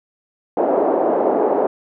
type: band-pass noise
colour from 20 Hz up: white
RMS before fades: -17 dBFS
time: 0.57-1.67 s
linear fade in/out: 2 ms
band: 300 to 690 Hz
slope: 24 dB/octave
effects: none